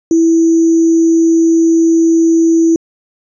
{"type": "tone with sample-and-hold", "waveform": "sine", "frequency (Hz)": 329.6, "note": "E4", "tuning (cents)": 0, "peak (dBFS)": -6, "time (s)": [0.11, 2.76], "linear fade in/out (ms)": 2, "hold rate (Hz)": 6300, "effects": ["resampled to 16000 Hz"]}